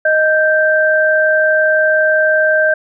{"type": "tone pair together", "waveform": "sine", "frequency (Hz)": [622.3, 1568], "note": ["D#5", "G6"], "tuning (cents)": [0, 0], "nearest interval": "octave + major third", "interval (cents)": 1600, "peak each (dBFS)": -12, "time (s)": [0.05, 2.74], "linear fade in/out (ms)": 5, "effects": []}